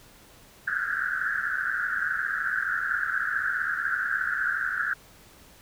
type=band-pass noise; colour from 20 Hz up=pink; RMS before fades=-28 dBFS; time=0.67-4.94 s; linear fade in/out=10 ms; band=1400 to 1700 Hz; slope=96 dB/octave; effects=pink hiss -53 dBFS RMS until 5.61 s